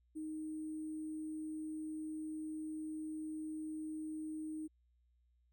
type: tone with sample-and-hold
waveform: sine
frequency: 311.1 Hz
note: D#4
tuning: in tune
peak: -40 dBFS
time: 0.15-4.68 s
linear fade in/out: 20 ms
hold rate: 8820 Hz
effects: added 60 Hz sine -70 dBFS peak until 5.52 s